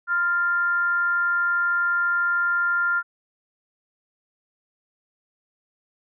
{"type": "tone with frequency modulation", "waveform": "sine", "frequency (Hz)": 1396.9, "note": "F6", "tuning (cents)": 0, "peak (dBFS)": -19, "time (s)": [0.07, 3.03], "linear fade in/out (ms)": 50, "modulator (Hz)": 374, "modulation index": 0.3, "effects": []}